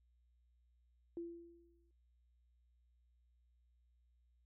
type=tone with exponential decay; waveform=sine; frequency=340 Hz; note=F4; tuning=46 cents flat; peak=-40 dBFS; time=1.17-1.91 s; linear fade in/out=1 ms; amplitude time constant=160 ms; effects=added 60 Hz sine -70 dBFS peak until 4.45 s